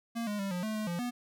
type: tone with pitch steps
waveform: square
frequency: 231.8 / 207.3 / 196.8 / 178.3 / 216.9 / 214.9 / 172.9 / 244.3 Hz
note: A#3 / G#3 / G3 / F3 / A3 / A3 / F3 / B3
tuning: -10 / -3 / +7 / +36 / -25 / -41 / -17 / -19 cents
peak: -33 dBFS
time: 0.15-1.11 s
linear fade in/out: 20 ms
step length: 120 ms
effects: none